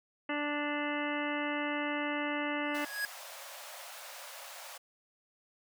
harmonic tone, 293.3 Hz, D4, 2 cents flat, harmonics 1 / 2 / 3 / 4 / 5 / 6 / 7 / 9 / 10, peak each -36 / -39 / -41 / -42 / -43 / -41 / -40 / -43 / -47 dBFS, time 0.29-2.85 s, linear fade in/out 5 ms
square tone with exponential growth, 1661.2 Hz, G#6, in tune, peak -30 dBFS, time 2.64-3.05 s, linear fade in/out 0 ms, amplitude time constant 89 ms
pink high-pass noise, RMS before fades -47 dBFS, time 2.74-4.78 s, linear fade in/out 10 ms, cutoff 530 Hz, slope 96 dB/octave
effects none

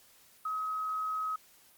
sine tone with quantisation, 1272 Hz, D#6, 38 cents sharp, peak -31 dBFS, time 0.45-1.36 s, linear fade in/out 5 ms, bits 10, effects white hiss -61 dBFS RMS until 1.77 s + Opus 48 kbps

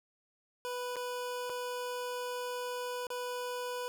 25% pulse tone with dropouts, 493.9 Hz, B4, in tune, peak -32 dBFS, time 0.65-3.88 s, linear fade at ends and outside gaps 0 ms, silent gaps 0.958-0.966 / 1.496-1.5 / 3.068-3.103 s, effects none

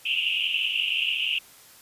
white band-pass noise, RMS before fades -26 dBFS, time 0.05-1.39 s, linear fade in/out 10 ms, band 2600 to 3000 Hz, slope 96 dB/octave, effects white hiss -51 dBFS RMS until 1.81 s + resampled to 32000 Hz

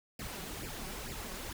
pink noise with flanger, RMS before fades -42 dBFS, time 0.19-1.53 s, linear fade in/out 5 ms, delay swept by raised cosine 0.39 to 5.39 ms, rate 2.2 Hz, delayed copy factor +0.75, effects none

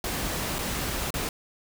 pink noise with dropouts, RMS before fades -30 dBFS, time 0.04-1.29 s, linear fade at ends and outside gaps 2 ms, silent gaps 0.585-0.589 / 1.105-1.14 s, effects none

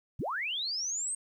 sine linear sweep, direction up, 52.1 to 8520 Hz, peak -31 dBFS, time 0.19-1.15 s, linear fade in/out 5 ms, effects 11-bit

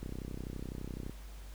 click train, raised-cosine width 3 ms, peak -28 dBFS, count 35, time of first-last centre 0.03-1.096 s, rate 31.9 Hz, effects added 50 Hz sine -45 dBFS peak until 1.54 s + pink hiss -57 dBFS RMS until 1.54 s

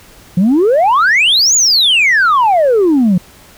sine exponential two-way sweep, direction up then down, 168.9 to 7080 to 170.6 Hz, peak -5 dBFS, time 0.37-3.18 s, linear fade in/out 5 ms, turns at 1.55 s, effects tanh soft clip ceiling -5 dBFS + pink hiss -41 dBFS RMS until 3.57 s

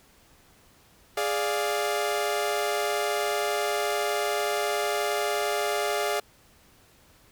sawtooth chord, D diminished, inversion second, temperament equal, 415.3 / 587.3 / 698.5 Hz, Ab4 / D5 / F5, 0 / 0 / 0 cents, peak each -25 / -26 / -26 dBFS, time 1.17-6.2 s, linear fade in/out 5 ms, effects pink hiss -58 dBFS RMS until 7.31 s

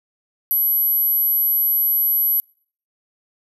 sine tone, 11780 Hz, F#9, 9 cents flat, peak -15 dBFS, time 0.51-2.4 s, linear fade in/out 0 ms, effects noise-tail reverb RT60 0.5 s tail -26 dB re dry

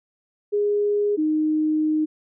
sine tone pair in turn, 412.5 / 309 Hz, G#4 / D#4, -12 / -12 cents, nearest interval perfect fourth, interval 500 cents, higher first, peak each -18 dBFS, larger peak neither, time 0.52-1.17 / 1.17-2.06 s, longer second, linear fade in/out 20 ms, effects none

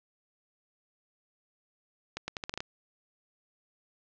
accelerating click train, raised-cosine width 0.2 ms, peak -17 dBFS, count 8, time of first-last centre 2.17-2.605 s, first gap 110 ms, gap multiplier 0.8, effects low-pass 6000 Hz 12 dB/octave

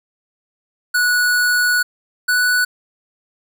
square tone pair in turn, 1469 / 1480.9 Hz, F#6 / F#6, -13 / +1 cents, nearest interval unison, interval 14 cents, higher second, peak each -14 dBFS, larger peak neither, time 0.94-1.83 / 2.28-2.65 s, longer first, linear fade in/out 10 ms, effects 9-bit

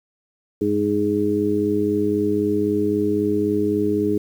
harmonic tone with a mistuned harmonic, 103.83 Hz, G#2, in tune, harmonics 1 / 2 / 3 / 4, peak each -30 / -25 / -21 / -21 dBFS, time 0.61-4.18 s, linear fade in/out 5 ms, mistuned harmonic 1, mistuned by -58 cents, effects 8-bit

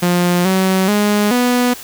sawtooth tone with pitch steps, 176.6 / 188.8 / 207.5 / 246.2 Hz, F3 / F#3 / G#3 / B3, +20 / +35 / -1 / -5 cents, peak -8 dBFS, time 0.02-1.74 s, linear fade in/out 10 ms, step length 430 ms, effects white hiss -33 dBFS RMS until 1.83 s

